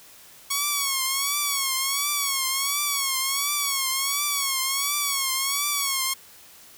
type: tone with vibrato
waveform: 5% pulse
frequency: 1108.7 Hz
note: C#6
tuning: in tune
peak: -11 dBFS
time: 0.5-6.14 s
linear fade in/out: 10 ms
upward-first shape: triangle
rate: 1.4 Hz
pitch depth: 100 cents each way
effects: white hiss -49 dBFS RMS until 6.77 s